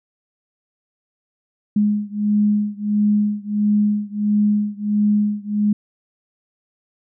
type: beating tone pair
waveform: sine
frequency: 207.7 / 209.2 Hz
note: G#3 / G#3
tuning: 0 / +13 cents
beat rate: 1.5 Hz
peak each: -18 / -19 dBFS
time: 1.76-5.73 s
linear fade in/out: 5 ms
effects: none